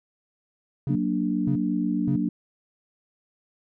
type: tone bursts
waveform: triangle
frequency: 137.2 Hz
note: C#3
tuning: 17 cents flat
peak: -22 dBFS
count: 3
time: 0.87-2.159 s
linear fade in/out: 2 ms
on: 83 ms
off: 520 ms
type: chord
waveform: sine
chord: Gb augmented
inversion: none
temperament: equal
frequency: 185 / 233.1 / 293.7 Hz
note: Gb3 / Bb3 / D4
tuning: 0 / 0 / 0 cents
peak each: -27 / -27 / -26 dBFS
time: 0.89-2.29 s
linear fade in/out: 5 ms
effects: none